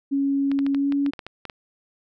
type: tone with pitch glide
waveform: sine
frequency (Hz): 277.2 to 281.6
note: C#4 to C#4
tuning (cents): 0 to +27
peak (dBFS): -19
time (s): 0.11-1.11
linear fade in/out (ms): 20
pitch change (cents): +27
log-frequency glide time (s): 0.74-0.91
type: clicks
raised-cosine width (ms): 0.3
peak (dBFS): -19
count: 11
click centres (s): 0.516 / 0.59 / 0.665 / 0.747 / 0.923 / 1.063 / 1.135 / 1.192 / 1.266 / 1.453 / 1.498
effects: none